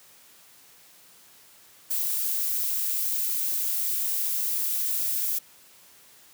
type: noise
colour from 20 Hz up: violet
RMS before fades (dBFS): -27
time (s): 1.9-5.39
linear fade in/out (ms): 10
effects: white hiss -54 dBFS RMS until 6.33 s + high-pass 80 Hz 12 dB/octave